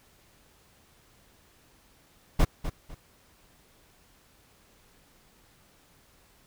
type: noise with echo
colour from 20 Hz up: brown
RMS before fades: -19 dBFS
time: 2.39-2.45 s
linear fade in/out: 10 ms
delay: 250 ms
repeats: 2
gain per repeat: -11 dB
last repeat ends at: 2.95 s
effects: pink hiss -61 dBFS RMS until 6.46 s